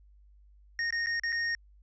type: tone with dropouts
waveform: square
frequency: 1853 Hz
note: A#6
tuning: 11 cents flat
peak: -29 dBFS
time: 0.79-1.55 s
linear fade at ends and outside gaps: 1 ms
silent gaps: 0.906-0.925 / 1.061-1.069 / 1.197-1.235 / 1.322-1.326 s
effects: added 50 Hz sine -55 dBFS peak until 1.82 s + resampled to 16000 Hz